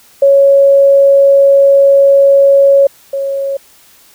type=tone pair in turn; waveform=sine; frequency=554.4 / 550.3 Hz; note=C#5 / C#5; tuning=0 / -13 cents; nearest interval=unison; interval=13 cents; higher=first; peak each=-3 / -13 dBFS; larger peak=first; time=0.22-2.87 / 3.13-3.57 s; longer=first; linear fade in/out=5 ms; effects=white hiss -44 dBFS RMS until 4.14 s